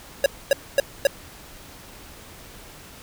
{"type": "tone bursts", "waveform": "square", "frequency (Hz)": 554.4, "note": "C#5", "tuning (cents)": 0, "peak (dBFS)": -14, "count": 4, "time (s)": [0.24, 1.07], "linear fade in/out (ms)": 2, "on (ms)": 20, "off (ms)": 250, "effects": ["pink hiss -44 dBFS RMS until 3.02 s"]}